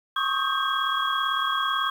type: tone cluster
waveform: sine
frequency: 1084 / 1122 / 1259 / 1586 / 3309 Hz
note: C#6 / C#6 / D#6 / G6 / G#7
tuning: -39 / +21 / +20 / +20 / -7 cents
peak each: -29 dBFS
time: 0.16-1.9 s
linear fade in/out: 5 ms
effects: 8-bit